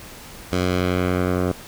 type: tone with low-pass filter sweep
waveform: 10% pulse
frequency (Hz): 90.7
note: F#2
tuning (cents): -34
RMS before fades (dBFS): -21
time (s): 0.52-1.52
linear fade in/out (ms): 5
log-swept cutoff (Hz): 6600 to 1000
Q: 0.95
effects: pink hiss -40 dBFS RMS until 1.67 s